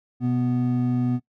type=tone pair together; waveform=triangle; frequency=125.28 / 246.9 Hz; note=B2 / B3; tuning=+25 / 0 cents; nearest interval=octave; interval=1175 cents; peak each=-22 / -20 dBFS; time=0.2-1.2 s; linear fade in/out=50 ms; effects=noise-tail reverb RT60 0.1 s tail -19 dB re dry